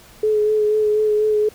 sine tone with vibrato, 426 Hz, G#4, 44 cents sharp, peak -14 dBFS, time 0.23-1.49 s, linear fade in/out 5 ms, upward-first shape sine, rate 4.1 Hz, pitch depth 20 cents each way, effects pink hiss -46 dBFS RMS until 1.54 s

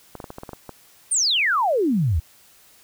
clicks, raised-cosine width 1 ms, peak -20 dBFS, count 9, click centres 0.153 / 0.202 / 0.242 / 0.304 / 0.384 / 0.434 / 0.492 / 0.533 / 0.693 s
sine exponential sweep, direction down, 9397 to 69.3 Hz, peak -17 dBFS, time 1.11-2.2 s, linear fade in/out 10 ms
effects white hiss -53 dBFS RMS until 2.83 s

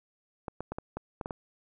clicks, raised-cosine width 1 ms, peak -21 dBFS, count 8, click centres 0.482 / 0.606 / 0.72 / 0.785 / 0.97 / 1.212 / 1.259 / 1.308 s, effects none

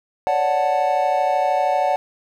triangle chord, D major seventh, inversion third, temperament equal, 554.4 / 587.3 / 740 / 880 Hz, C#5 / D5 / F#5 / A5, 0 / 0 / 0 / 0 cents, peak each -23 / -21 / -17 / -22 dBFS, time 0.27-1.96 s, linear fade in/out 0 ms, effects none

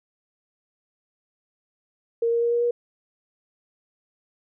sine tone with pitch steps, 464.1 / 467.6 / 471.1 / 474.7 / 478.3 Hz, A#4 / A#4 / A#4 / A#4 / A#4, -8 / +5 / +18 / +31 / +44 cents, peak -19 dBFS, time 2.22-2.71 s, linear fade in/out 5 ms, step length 98 ms, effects none

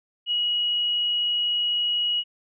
sine tone, 2906 Hz, F#7, 32 cents flat, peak -21 dBFS, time 0.26-2.24 s, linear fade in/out 50 ms, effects none

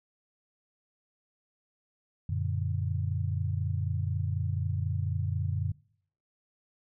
sine chord, Gb augmented, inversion none, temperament equal, 92.5 / 116.54 / 146.83 Hz, Gb2 / Bb2 / D3, 0 / 0 / 0 cents, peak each -30 / -34 / -34 dBFS, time 2.29-5.72 s, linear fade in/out 5 ms, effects noise-tail reverb RT60 0.6 s tail -22 dB re dry

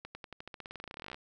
accelerating click train, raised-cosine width 0.3 ms, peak -27 dBFS, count 26, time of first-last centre 0.05-1.145 s, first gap 100 ms, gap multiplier 0.92, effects none

